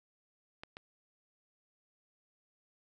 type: clicks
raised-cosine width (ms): 0.3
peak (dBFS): -28 / -29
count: 2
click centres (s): 0.635 / 0.769
effects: none